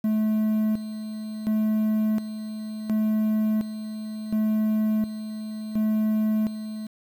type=tone with tremolo; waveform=triangle; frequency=216.2 Hz; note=A3; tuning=30 cents flat; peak=-18 dBFS; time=0.04-6.87 s; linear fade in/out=5 ms; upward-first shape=square; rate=0.7 Hz; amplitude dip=70%; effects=8-bit